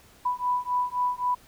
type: beating tone pair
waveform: sine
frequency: 987.8 / 991.6 Hz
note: B5 / B5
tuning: 0 / +7 cents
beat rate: 3.8 Hz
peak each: -27 dBFS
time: 0.25-1.35 s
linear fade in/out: 10 ms
effects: pink hiss -55 dBFS RMS until 1.47 s